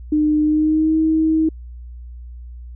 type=tone with pitch glide; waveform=sine; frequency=303.3 to 317.3 Hz; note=D#4 to D#4; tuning=-44 to +34 cents; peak=-13 dBFS; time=0.12-1.49 s; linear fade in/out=5 ms; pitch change=+78 cents; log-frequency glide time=0.43-0.96 s; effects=added 60 Hz sine -32 dBFS peak until 2.75 s